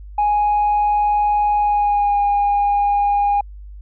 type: tone with pitch glide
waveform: sine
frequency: 830.6 to 814.4 Hz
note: G#5 to G#5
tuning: 0 to -34 cents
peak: -12 dBFS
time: 0.18-3.41 s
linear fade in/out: 5 ms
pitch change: -34 cents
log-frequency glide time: 1.59-2.19 s
effects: tanh soft clip ceiling -11 dBFS + added 50 Hz sine -33 dBFS peak until 3.81 s